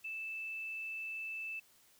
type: tone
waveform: sine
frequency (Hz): 2637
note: E7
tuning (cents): 0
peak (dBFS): -39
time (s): 0.04-1.6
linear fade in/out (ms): 10
effects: white hiss -66 dBFS RMS until 1.99 s